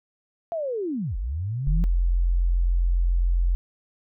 sine linear two-way sweep, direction down then up, 690 to 40.33 to 175.8 Hz, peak -25 dBFS, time 0.52-1.84 s, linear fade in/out 0 ms, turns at 1.17 s
sine tone, 43.65 Hz, F1, in tune, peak -18 dBFS, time 1.67-3.55 s, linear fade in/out 0 ms
effects none

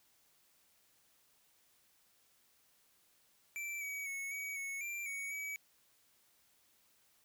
square tone with pitch steps, 2337 / 2267 / 2202 / 2262 / 2205 / 2363 / 2235 / 2280 Hz, D7 / C#7 / C#7 / C#7 / C#7 / D7 / C#7 / C#7, -9 / +38 / -12 / +34 / -10 / +10 / +14 / +48 cents, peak -40 dBFS, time 3.56-5.56 s, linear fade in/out 0 ms, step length 250 ms, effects white hiss -71 dBFS RMS until 7.24 s

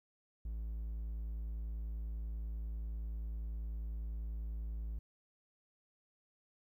triangle tone, 55.1 Hz, A1, 3 cents sharp, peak -36 dBFS, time 0.45-4.99 s, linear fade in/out 5 ms, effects 13-bit

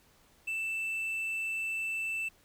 triangle tone with quantisation, 2654 Hz, E7, 11 cents sharp, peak -30 dBFS, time 0.47-2.29 s, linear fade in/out 10 ms, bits 10, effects pink hiss -64 dBFS RMS until 2.44 s

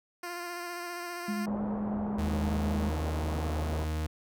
10% pulse tone with vibrato, 349 Hz, F4, 1 cent flat, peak -28 dBFS, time 0.23-1.46 s, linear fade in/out 5 ms, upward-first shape sine, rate 15 Hz, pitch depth 21 cents each way
sine tone with tremolo, 208.4 Hz, G#3, 6 cents sharp, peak -29 dBFS, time 1.28-2.9 s, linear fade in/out 5 ms, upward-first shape triangle, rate 9.6 Hz, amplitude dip 30%
white low-pass noise, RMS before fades -39 dBFS, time 1.46-3.85 s, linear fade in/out 10 ms, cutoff 890 Hz, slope 24 dB/octave
40% pulse tone, 77.78 Hz, D#2, in tune, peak -29 dBFS, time 2.18-4.07 s, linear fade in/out 10 ms
effects none

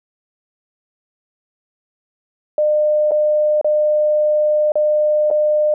sine tone with dropouts, 604 Hz, D5, 48 cents sharp, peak -12 dBFS, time 2.58-5.74 s, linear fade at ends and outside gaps 2 ms, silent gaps 3.11-3.117 / 3.613-3.645 / 4.72-4.755 / 5.303-5.311 s, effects none

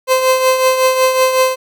30% pulse tone with tremolo, 518 Hz, C5, 17 cents flat, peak -5 dBFS, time 0.07-1.56 s, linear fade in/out 50 ms, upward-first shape triangle, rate 5.4 Hz, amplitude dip 60%, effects none

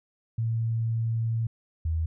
sine tone pair in turn, 113.9 / 80.72 Hz, A#2 / E2, -40 / -36 cents, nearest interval tritone, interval 596 cents, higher first, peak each -24 dBFS, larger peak neither, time 0.38-1.47 / 1.85-2.06 s, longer first, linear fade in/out 5 ms, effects none

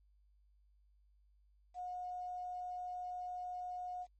sine tone with quantisation, 723 Hz, F#5, 40 cents flat, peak -40 dBFS, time 1.74-4.07 s, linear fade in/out 50 ms, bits 11, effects added 50 Hz sine -66 dBFS peak until 4.19 s + MP3 32 kbps

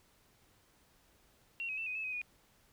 sine tone with pitch steps, 2739 / 2540 / 2665 / 2501 / 2601 / 2519 / 2457 Hz, F7 / D#7 / E7 / D#7 / E7 / D#7 / D#7, -34 / +35 / +18 / +8 / -24 / +21 / -22 cents, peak -36 dBFS, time 1.6-2.216 s, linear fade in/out 0 ms, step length 88 ms, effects pink hiss -68 dBFS RMS until 2.72 s

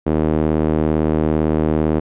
sawtooth tone with band-pass filter, 77.78 Hz, D#2, in tune, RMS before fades -17 dBFS, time 0.06-2 s, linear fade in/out 10 ms, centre 350 Hz, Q 1.2, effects resampled to 8000 Hz

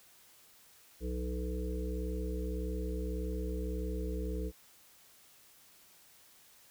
harmonic tone with a mistuned harmonic, 61.74 Hz, B1, in tune, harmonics 1 / 3 / 5 / 7 / 8, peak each -35 / -43 / -43 / -42 / -46 dBFS, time 1-4.52 s, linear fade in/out 50 ms, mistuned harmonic 5, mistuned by +19 cents, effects white hiss -61 dBFS RMS until 6.7 s

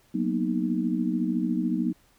sine chord, B major seventh, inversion second, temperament equal, 185 / 233.1 / 246.9 / 311.1 Hz, F#3 / A#3 / B3 / D#4, 0 / 0 / 0 / 0 cents, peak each -29 dBFS, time 0.14-1.93 s, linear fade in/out 10 ms, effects pink hiss -62 dBFS RMS until 2.18 s

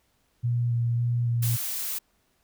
sine tone with vibrato, 119 Hz, A#2, 36 cents sharp, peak -22 dBFS, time 0.43-1.57 s, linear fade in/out 20 ms, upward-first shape square, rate 1.8 Hz, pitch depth 13 cents each way
blue noise, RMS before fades -31 dBFS, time 1.42-1.99 s, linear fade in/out 10 ms
effects pink hiss -69 dBFS RMS until 2.43 s

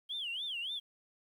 sine tone with vibrato, 3136 Hz, G7, in tune, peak -35 dBFS, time 0.09-0.8 s, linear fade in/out 20 ms, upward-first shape sine, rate 3.5 Hz, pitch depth 240 cents each way, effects tanh soft clip ceiling -31 dBFS + 11-bit

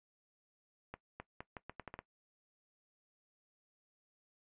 accelerating click train, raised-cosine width 0.5 ms, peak -29 dBFS, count 9, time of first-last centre 0.94-1.99 s, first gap 260 ms, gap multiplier 0.79, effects noise-tail reverb RT60 0.1 s tail -17 dB re dry + resampled to 8000 Hz

